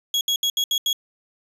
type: tone bursts at uneven times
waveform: 35% pulse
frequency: 3322 Hz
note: G#7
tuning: in tune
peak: -17 dBFS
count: 6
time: 0.14-0.21 / 0.28-0.36 / 0.43-0.5 / 0.57-0.64 / 0.71-0.78 / 0.86-0.93 s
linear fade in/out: 2 ms
effects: resampled to 32000 Hz